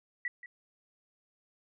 sine tone with echo, 1949 Hz, B6, 23 cents flat, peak -31 dBFS, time 0.25-0.28 s, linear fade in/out 2 ms, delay 180 ms, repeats 1, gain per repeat -13 dB, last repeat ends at 0.46 s, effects none

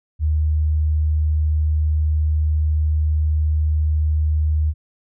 sine tone, 76.8 Hz, D#2, 22 cents flat, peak -15 dBFS, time 0.19-4.74 s, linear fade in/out 50 ms, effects none

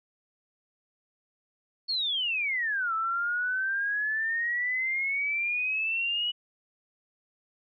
sine exponential two-way sweep, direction down then up, 4438 to 1309 to 2943 Hz, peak -26 dBFS, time 1.88-6.32 s, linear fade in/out 20 ms, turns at 2.94 s, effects none

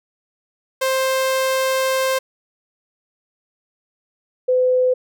sawtooth / sine tone pair in turn, 526 / 506.7 Hz, C5 / B4, +9 / +44 cents, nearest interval minor second, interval 65 cents, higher first, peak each -13 dBFS, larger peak neither, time 0.81-2.19 / 4.48-4.94 s, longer first, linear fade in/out 10 ms, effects none

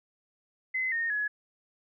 sine tone with pitch steps, 2043 / 1842 / 1689 Hz, C7 / A#6 / G#6, -42 / -21 / +29 cents, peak -27 dBFS, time 0.74-1.28 s, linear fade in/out 10 ms, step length 180 ms, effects none

